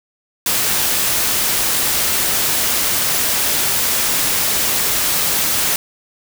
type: noise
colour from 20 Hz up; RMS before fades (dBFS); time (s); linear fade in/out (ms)
white; -17; 0.46-5.76; 2
effects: none